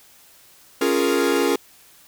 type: chord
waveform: 45% pulse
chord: Bb minor seventh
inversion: first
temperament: equal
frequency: 277.2 / 349.2 / 415.3 / 466.2 Hz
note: Db4 / F4 / Ab4 / Bb4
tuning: 0 / 0 / 0 / 0 cents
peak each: -23 dBFS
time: 0.81-1.56 s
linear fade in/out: 5 ms
effects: white hiss -51 dBFS RMS until 2.07 s